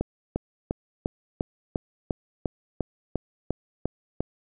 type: click train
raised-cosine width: 2 ms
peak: -12 dBFS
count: 13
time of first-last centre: 0.01-4.206 s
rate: 2.86 Hz
effects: none